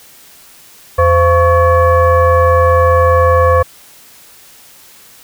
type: tone with frequency modulation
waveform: sine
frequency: 515 Hz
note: C5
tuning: 28 cents flat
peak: -6 dBFS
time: 0.98-3.63 s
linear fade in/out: 10 ms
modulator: 600 Hz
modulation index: 1.2
effects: white hiss -41 dBFS RMS until 5.23 s